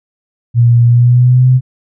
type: tone with pitch glide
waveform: sine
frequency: 118.8 to 128.06 Hz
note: A#2 to C3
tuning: +33 to -37 cents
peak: -4 dBFS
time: 0.54-1.61 s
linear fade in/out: 50 ms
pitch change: +130 cents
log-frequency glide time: 0.85-1.49 s
effects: none